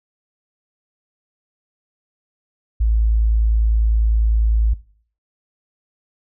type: tone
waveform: sine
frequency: 55 Hz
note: A1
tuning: in tune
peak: -13 dBFS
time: 2.8-4.74 s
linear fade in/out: 10 ms
effects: noise-tail reverb RT60 0.5 s tail -18 dB re dry